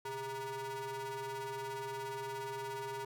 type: ring-modulated tone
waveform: 45% pulse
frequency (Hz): 265.8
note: C4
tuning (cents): +27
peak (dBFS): -36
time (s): 0.05-3.05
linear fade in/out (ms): 5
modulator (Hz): 673
effects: none

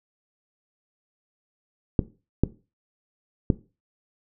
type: clicks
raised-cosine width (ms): 3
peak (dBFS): -5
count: 3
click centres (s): 1.992 / 2.436 / 3.502
effects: noise-tail reverb RT60 0.3 s tail -17 dB re dry

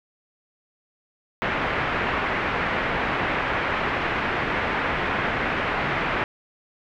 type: low-pass noise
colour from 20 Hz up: white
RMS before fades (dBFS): -25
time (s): 1.42-6.24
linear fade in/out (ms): 0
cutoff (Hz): 2200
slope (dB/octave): 24
effects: none

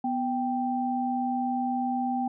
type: tone pair together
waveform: sine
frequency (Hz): 247.5 / 784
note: B3 / G5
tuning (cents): +4 / 0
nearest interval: octave + minor sixth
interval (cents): 1996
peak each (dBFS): -28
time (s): 0.04-2.28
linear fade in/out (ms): 5
effects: none

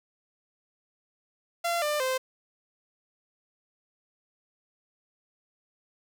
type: tone with pitch steps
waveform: sawtooth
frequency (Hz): 685 / 596.3 / 519.1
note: F5 / D5 / C5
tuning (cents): -34 / +26 / -14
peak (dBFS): -22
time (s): 1.64-2.18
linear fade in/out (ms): 10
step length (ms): 180
effects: none

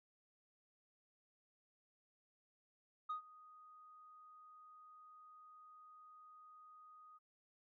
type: tone with ADSR envelope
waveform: sine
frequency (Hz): 1244.5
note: D#6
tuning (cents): 0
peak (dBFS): -36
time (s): 3.09-7.19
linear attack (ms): 12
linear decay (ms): 110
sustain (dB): -22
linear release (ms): 25
effects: tanh soft clip ceiling -37 dBFS

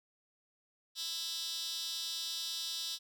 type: tone with high-pass filter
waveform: 15% pulse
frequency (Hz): 329.6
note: E4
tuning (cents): 0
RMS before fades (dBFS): -39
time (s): 0.95-2.99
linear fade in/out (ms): 50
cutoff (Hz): 4200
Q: 7.7
effects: none

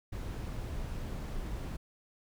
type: noise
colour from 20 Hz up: brown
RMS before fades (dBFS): -38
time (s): 0.12-1.77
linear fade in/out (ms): 10
effects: none

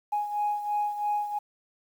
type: beating tone pair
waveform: sine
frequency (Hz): 830.6 / 833.6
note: G#5 / G#5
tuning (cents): 0 / +6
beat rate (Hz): 3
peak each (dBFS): -26 / -32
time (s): 0.12-1.39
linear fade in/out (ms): 10
effects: tanh soft clip ceiling -20 dBFS + 9-bit

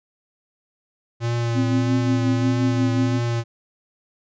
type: tone with vibrato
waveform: square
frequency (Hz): 116.54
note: A#2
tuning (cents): 0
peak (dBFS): -21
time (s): 1.2-3.44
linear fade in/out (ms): 50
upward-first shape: triangle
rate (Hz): 1.6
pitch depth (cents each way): 34
type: tone with tremolo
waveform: sine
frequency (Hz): 261.2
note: C4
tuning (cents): -3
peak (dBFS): -17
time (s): 1.54-3.2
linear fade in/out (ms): 50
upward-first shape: sine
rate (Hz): 5.6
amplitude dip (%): 60
effects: resampled to 16000 Hz

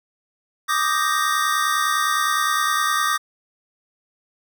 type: chord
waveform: square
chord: Eb major seventh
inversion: third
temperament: equal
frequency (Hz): 1174.7 / 1244.5 / 1568 / 1864.7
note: D6 / Eb6 / G6 / Bb6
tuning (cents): 0 / 0 / 0 / 0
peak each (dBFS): -23 / -24 / -28 / -26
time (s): 0.68-3.18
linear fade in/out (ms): 20
effects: none

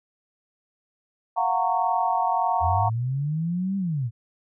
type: chord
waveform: sine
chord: Gb major seventh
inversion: third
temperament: equal with one note detuned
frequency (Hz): 698.5 / 740 / 921.1 / 1108.7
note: F5 / Gb5 / Bb5 / Db6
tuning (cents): 0 / 0 / -21 / 0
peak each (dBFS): -27 / -25 / -24 / -29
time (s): 1.36-2.9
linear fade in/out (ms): 20
type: linear two-way sweep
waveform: sine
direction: up then down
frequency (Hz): 79.5 to 198.8 to 107.6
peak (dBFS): -23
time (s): 2.6-4.11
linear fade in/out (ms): 50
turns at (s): 3.77
effects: none

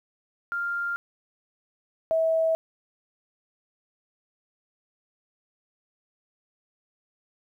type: tone pair in turn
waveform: sine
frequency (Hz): 1396.9 / 648.3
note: F6 / E5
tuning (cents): 0 / -29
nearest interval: octave + minor second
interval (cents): 1329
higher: first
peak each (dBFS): -26 / -20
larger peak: second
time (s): 0.52-0.96 / 2.11-2.55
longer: neither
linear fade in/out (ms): 0
effects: 10-bit

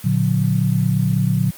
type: chord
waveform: sine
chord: Bb augmented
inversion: none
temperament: just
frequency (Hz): 116.54 / 145.68 / 182.1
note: Bb2 / D3 / F#3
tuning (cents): 0 / -14 / -27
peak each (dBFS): -19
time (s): 0.04-1.51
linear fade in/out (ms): 10
effects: white hiss -39 dBFS RMS until 1.57 s + Opus 32 kbps

